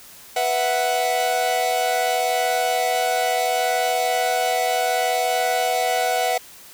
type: chord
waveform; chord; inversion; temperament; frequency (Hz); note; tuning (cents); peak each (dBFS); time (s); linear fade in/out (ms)
45% pulse; B suspended fourth; none; equal; 493.9 / 659.3 / 740; B4 / E5 / F#5; 0 / 0 / 0; -26 / -25 / -21; 0.36-6.38; 5
effects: white hiss -44 dBFS RMS until 6.73 s